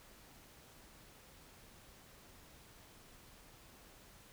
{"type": "silence", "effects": ["pink hiss -60 dBFS RMS until 4.32 s"]}